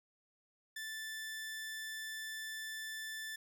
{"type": "tone", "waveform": "sawtooth", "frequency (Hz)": 1760, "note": "A6", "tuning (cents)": 0, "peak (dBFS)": -38, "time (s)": [0.76, 3.36], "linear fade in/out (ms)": 5, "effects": []}